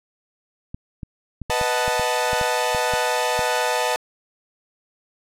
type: clicks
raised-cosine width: 5 ms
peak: -19 dBFS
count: 12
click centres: 0.745 / 1.032 / 1.417 / 1.498 / 1.613 / 1.88 / 1.996 / 2.332 / 2.413 / 2.748 / 2.937 / 3.392 s
type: chord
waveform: sawtooth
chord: B dominant seventh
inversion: none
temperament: equal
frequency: 493.9 / 622.3 / 740 / 880 Hz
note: B4 / D#5 / F#5 / A5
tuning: 0 / 0 / 0 / 0 cents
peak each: -21 / -22 / -24 / -20 dBFS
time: 1.5-3.96 s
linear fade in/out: 0 ms
effects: low-pass 12000 Hz 12 dB/octave